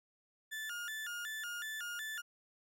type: tone with vibrato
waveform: 35% pulse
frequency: 1579 Hz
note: G6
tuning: 12 cents sharp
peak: -38 dBFS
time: 0.51-2.22 s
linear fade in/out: 20 ms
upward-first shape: square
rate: 2.7 Hz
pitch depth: 180 cents each way
effects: none